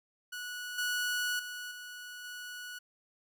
sawtooth tone with level steps, 1469 Hz, F#6, 13 cents flat, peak -35 / -27 / -36 / -40 / -38 dBFS, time 0.32-2.79 s, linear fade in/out 10 ms, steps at 0.78 / 1.39 / 1.71 / 2.24 s, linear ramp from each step 5 ms, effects none

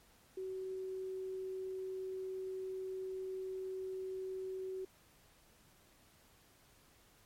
sine tone, 377.1 Hz, F#4, 33 cents sharp, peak -39 dBFS, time 0.37-4.85 s, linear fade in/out 5 ms, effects pink hiss -66 dBFS RMS until 7.25 s + MP3 64 kbps

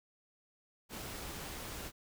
pink noise, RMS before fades -44 dBFS, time 0.89-1.92 s, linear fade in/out 50 ms, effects none

